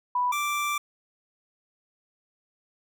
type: tone pair in turn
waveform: sine / 25% pulse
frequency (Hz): 987 / 1173.7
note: B5 / D6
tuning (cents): -1 / -1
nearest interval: minor third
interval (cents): 300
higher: second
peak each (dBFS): -22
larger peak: neither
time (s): 0.15-0.32 / 0.32-0.78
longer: second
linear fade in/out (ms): 5
effects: none